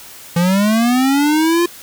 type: linear sweep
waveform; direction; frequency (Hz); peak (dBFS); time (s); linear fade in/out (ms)
square; up; 167.9 to 350.6; -12; 0.36-1.66; 5
effects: white hiss -37 dBFS RMS until 1.82 s